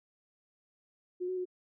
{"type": "tone with pitch steps", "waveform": "sine", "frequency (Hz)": [360.9, 370.1, 364.2], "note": ["F#4", "F#4", "F#4"], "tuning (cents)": [-43, 0, -27], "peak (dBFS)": -32, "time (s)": [1.2, 1.455], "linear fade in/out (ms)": 20, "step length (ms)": 85, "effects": []}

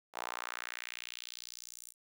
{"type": "tone with high-pass filter sweep", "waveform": "sawtooth", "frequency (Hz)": 60, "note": "B1", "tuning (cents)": -49, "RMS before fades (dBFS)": -45, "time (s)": [0.13, 1.94], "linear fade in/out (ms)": 50, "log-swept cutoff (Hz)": [780, 8600], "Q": 1.9, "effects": []}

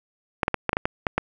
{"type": "clicks", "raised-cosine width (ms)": 0.5, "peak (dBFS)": -6, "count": 9, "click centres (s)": [0.432, 0.481, 0.543, 0.693, 0.731, 0.769, 0.855, 1.068, 1.18], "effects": []}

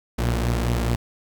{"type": "tone pair together", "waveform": "sawtooth", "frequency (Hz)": [60.51, 116.3], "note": ["B1", "A#2"], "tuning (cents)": [-35, -4], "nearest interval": "major seventh", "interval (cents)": 1131, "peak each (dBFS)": [-18, -21], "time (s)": [0.18, 0.96], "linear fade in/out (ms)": 10, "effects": ["9-bit"]}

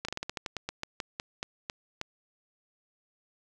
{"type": "slowing click train", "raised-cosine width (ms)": 0.2, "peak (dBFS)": -16, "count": 16, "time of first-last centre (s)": [0.05, 2.014], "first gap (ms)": 35, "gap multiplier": 1.17, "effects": []}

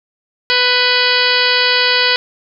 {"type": "harmonic tone with a mistuned harmonic", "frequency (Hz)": 496.3, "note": "B4", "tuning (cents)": 8, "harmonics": [1, 2, 3, 4, 5, 6, 7, 8, 9, 10], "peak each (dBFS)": [-21, -22, -18, -19, -20, -20, -22, -20, -18, -22], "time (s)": [0.5, 2.16], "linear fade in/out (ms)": 0, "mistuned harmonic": 7, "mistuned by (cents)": -76, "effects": []}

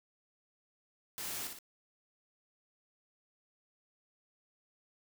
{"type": "noise with echo", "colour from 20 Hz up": "white", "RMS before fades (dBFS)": -41, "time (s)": [1.18, 1.47], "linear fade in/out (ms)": 0, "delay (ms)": 59, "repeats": 2, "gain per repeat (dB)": -5, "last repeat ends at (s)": 1.588, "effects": []}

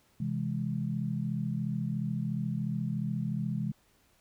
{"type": "chord", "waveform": "sine", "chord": "C augmented", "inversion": "none", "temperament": "equal", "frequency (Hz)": [130.81, 164.81, 207.7], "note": ["C3", "E3", "G#3"], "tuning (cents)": [0, 0, 0], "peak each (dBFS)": -34, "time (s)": [0.2, 3.72], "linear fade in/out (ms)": 5, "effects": ["pink hiss -67 dBFS RMS until 4.2 s"]}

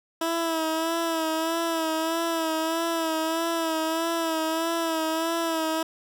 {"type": "tone with vibrato", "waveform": "15% pulse", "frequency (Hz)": 326.1, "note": "E4", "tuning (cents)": -19, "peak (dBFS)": -18, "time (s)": [0.21, 5.83], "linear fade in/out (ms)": 5, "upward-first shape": "sine", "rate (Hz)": 1.6, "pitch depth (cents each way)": 43, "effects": []}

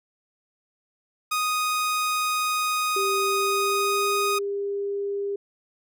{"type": "tone", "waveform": "sawtooth", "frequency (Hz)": 1244.5, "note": "D#6", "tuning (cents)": 0, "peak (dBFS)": -19, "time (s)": [1.31, 4.39], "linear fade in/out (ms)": 10}
{"type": "tone with pitch glide", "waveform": "sine", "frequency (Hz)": [392, 401.4], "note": ["G4", "G4"], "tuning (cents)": [0, 41], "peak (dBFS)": -25, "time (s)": [2.96, 5.36], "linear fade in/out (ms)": 5, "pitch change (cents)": 41, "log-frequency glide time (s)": [3.18, 4.11]}
{"effects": []}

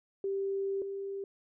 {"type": "tone pair in turn", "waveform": "sine", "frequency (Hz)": [392, 394], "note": ["G4", "G4"], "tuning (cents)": [0, 9], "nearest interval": "unison", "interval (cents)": 9, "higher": "second", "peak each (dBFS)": [-30, -35], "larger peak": "first", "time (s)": [[0.24, 0.82], [0.82, 1.24]], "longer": "first", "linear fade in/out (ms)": 2, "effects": []}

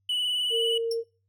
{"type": "tone with vibrato", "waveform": "triangle", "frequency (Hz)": 2960, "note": "F#7", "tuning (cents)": 0, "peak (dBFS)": -23, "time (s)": [0.09, 0.78], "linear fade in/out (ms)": 5, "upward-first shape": "sine", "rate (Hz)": 19, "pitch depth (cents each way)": 32}
{"type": "tone", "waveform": "sine", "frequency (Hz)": 459.3, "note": "A#4", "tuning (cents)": -26, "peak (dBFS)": -25, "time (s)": [0.5, 1.04], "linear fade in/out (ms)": 50}
{"type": "tone with exponential decay", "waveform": "40% pulse", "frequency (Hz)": 5450, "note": "F8", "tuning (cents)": -43, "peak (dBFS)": -28, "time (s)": [0.91, 0.99], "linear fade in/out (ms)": 5, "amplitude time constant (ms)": 16}
{"effects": ["noise-tail reverb RT60 0.4 s tail -24 dB re dry", "added 98 Hz sine -70 dBFS peak until 1.28 s"]}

